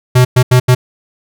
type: tone bursts at uneven times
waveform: square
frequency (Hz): 125.9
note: B2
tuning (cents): +34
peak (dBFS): -5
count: 4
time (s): 0.15-0.25 / 0.36-0.43 / 0.51-0.6 / 0.68-0.75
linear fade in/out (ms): 10
effects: none